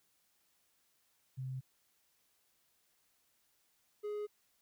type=tone pair in turn; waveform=sine / triangle; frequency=130.6 / 417.6 Hz; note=C3 / G#4; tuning=-3 / +10 cents; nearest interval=octave + minor sixth; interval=2013 cents; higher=second; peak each=-38 / -35 dBFS; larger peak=second; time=1.37-1.61 / 4.03-4.27 s; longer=neither; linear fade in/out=20 ms; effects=white hiss -75 dBFS RMS until 4.61 s